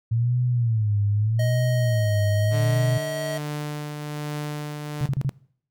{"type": "tone with vibrato", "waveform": "sine", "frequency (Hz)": 112.6, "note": "A2", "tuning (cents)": 40, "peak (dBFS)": -19, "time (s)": [0.11, 2.98], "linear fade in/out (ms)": 10, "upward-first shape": "sine", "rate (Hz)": 0.81, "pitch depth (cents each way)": 170}
{"type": "tone with pitch glide", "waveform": "square", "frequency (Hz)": [626, 637.3], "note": ["D#5", "D#5"], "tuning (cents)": [10, 41], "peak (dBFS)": -28, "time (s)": [1.39, 3.38], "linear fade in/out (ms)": 5, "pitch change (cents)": 31, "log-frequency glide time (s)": [2.33, 2.93]}
{"type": "tone with tremolo", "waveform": "sawtooth", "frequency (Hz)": 148.8, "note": "D3", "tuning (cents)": 23, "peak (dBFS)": -23, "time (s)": [2.5, 5.09], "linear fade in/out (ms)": 50, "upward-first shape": "triangle", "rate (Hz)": 1.2, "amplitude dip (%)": 40}
{"type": "tone bursts", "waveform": "sine", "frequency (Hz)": 136.3, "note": "C#3", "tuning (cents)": -29, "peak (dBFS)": -20, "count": 4, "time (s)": [5.01, 5.293], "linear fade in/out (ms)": 0, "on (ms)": 46, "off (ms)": 33}
{"effects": ["noise-tail reverb RT60 0.6 s tail -22 dB re dry"]}